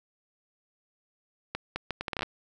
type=accelerating click train; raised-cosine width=0.3 ms; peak=-15 dBFS; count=11; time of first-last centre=1.55-2.23 s; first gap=210 ms; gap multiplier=0.7; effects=none